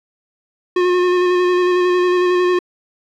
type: tone with vibrato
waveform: square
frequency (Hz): 359.7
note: F#4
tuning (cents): -49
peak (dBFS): -13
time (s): 0.76-2.59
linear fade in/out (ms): 5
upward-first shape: square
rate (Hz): 11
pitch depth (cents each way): 15
effects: low-pass 3000 Hz 12 dB/octave + 9-bit